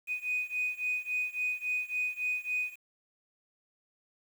sine beating tone pair, 2489 / 2492.6 Hz, D#7 / D#7, 0 / +2 cents, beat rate 3.6 Hz, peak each -32 / -33 dBFS, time 0.07-2.76 s, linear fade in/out 50 ms, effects tanh soft clip ceiling -24 dBFS + 9-bit

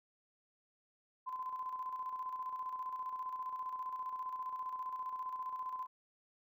sine tone with tremolo, 1024 Hz, C6, 38 cents flat, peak -37 dBFS, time 1.26-5.87 s, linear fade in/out 20 ms, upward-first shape square, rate 15 Hz, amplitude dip 45%, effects none

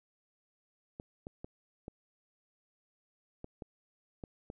clicks, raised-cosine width 2 ms, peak -29 dBFS, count 8, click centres 0.999 / 1.269 / 1.445 / 1.881 / 3.444 / 3.622 / 4.238 / 4.501 s, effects none

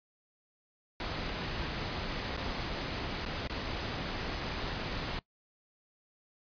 pink noise with dropouts, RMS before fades -36 dBFS, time 1-5.19 s, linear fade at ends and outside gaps 1 ms, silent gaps 2.367-2.374 / 3.252-3.261 / 3.474-3.497 s, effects noise-tail reverb RT60 0.1 s tail -21 dB re dry + resampled to 11025 Hz

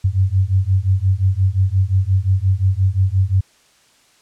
sine beating tone pair, 92.6 / 98.3 Hz, F#2 / G2, +2 / +5 cents, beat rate 5.7 Hz, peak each -16 dBFS, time 0.04-3.41 s, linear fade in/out 10 ms, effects white hiss -54 dBFS RMS until 4.21 s + low-pass 8000 Hz 12 dB/octave

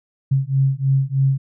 sine beating tone pair, 133.9 / 137.1 Hz, C3 / C#3, +40 / -19 cents, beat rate 3.2 Hz, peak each -18 / -18 dBFS, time 0.31-1.38 s, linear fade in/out 10 ms, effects none

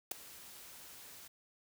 white noise with ADSR envelope, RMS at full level -33 dBFS, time 0.11-1.28 s, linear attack 7 ms, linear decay 4 ms, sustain -20 dB, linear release 8 ms, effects none

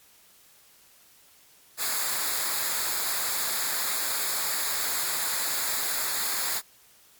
white noise with comb filter, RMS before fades -28 dBFS, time 1.77-6.62 s, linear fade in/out 50 ms, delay 0.34 ms, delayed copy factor -0.7, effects white hiss -57 dBFS RMS until 7.19 s + MP3 96 kbps

